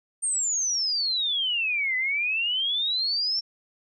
sine exponential two-way sweep, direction down then up, 8870 to 2000 to 5490 Hz, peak -23 dBFS, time 0.22-3.41 s, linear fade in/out 20 ms, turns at 1.96 s, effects none

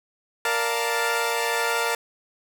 15% pulse chord, Bb major seventh, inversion none, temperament equal, 466.2 / 587.3 / 698.5 / 880 Hz, Bb4 / D5 / F5 / A5, 0 / 0 / 0 / 0 cents, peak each -19 / -24 / -23 / -23 dBFS, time 0.45-1.95 s, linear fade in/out 2 ms, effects none

